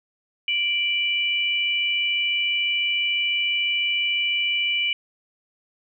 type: tone pair together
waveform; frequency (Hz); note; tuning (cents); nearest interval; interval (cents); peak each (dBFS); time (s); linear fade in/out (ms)
sine; 2346 / 2960; D7 / F#7; -2 / 0; major third; 402; -23 / -23; 0.48-4.93; 2
effects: none